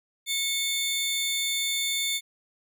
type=tone pair together; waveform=sawtooth; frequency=2196 / 3559 Hz; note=C#7 / A7; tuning=-17 / +19 cents; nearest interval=minor sixth; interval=836 cents; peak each=-27 / -24 dBFS; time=0.26-2.21 s; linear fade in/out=50 ms; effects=none